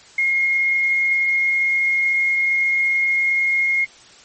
sine tone with quantisation, 2147 Hz, C7, 44 cents sharp, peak -15 dBFS, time 0.18-3.85 s, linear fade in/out 5 ms, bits 7, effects white hiss -46 dBFS RMS until 4.24 s + MP3 32 kbps

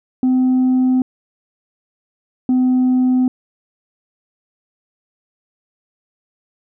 sine tone pair in turn, 256.2 / 254.4 Hz, C4 / C4, -36 / -48 cents, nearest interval unison, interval 12 cents, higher first, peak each -9 dBFS, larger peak neither, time 0.23-1.02 / 2.49-3.28 s, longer neither, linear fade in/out 2 ms, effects tanh soft clip ceiling -10 dBFS

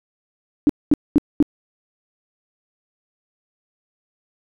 sine tone bursts, 293.7 Hz, D4, in tune, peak -9 dBFS, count 4, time 0.67-1.426 s, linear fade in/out 0 ms, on 24 ms, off 220 ms, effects none

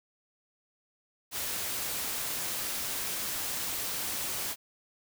white noise, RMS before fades -34 dBFS, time 1.31-4.56 s, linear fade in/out 50 ms, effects none

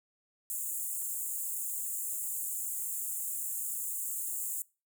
pink high-pass noise, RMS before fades -36 dBFS, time 0.5-4.62 s, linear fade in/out 0 ms, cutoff 7000 Hz, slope 96 dB/octave, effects noise-tail reverb RT60 0.3 s tail -23 dB re dry

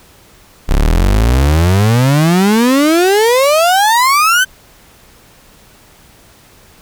35% pulse exponential sweep, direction up, 31.97 to 1563 Hz, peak -6 dBFS, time 0.68-4.45 s, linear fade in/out 20 ms, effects pink hiss -44 dBFS RMS until 6.81 s

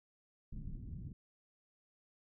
pink low-pass noise, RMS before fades -45 dBFS, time 0.52-1.13 s, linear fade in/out 5 ms, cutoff 210 Hz, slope 24 dB/octave, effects none

